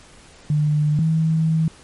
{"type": "tone pair in turn", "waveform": "sine", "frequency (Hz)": [150, 160.16], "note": ["D3", "E3"], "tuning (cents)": [37, -50], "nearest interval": "minor second", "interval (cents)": 113, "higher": "second", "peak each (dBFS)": -15, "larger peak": "neither", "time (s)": [[0.5, 0.99], [0.99, 1.68]], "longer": "second", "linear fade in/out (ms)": 2, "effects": ["pink hiss -47 dBFS RMS until 1.83 s", "MP3 48 kbps"]}